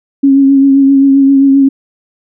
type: tone with vibrato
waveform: sine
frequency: 273.9 Hz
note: C#4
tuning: 21 cents flat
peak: -3 dBFS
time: 0.23-1.69 s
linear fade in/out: 10 ms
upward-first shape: triangle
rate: 7.6 Hz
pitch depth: 30 cents each way
effects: none